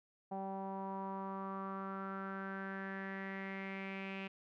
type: tone with low-pass filter sweep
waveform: sawtooth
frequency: 193.4 Hz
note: G3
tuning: 23 cents flat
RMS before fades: -43 dBFS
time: 0.31-4.28 s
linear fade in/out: 10 ms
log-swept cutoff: 790 to 2600 Hz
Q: 5.7
effects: none